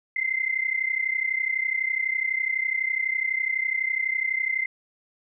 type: tone pair together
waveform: sine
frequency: 2061 / 2093 Hz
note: C7 / C7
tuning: -27 / 0 cents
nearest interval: unison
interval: 27 cents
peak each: -26 dBFS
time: 0.16-4.66 s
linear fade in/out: 5 ms
effects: none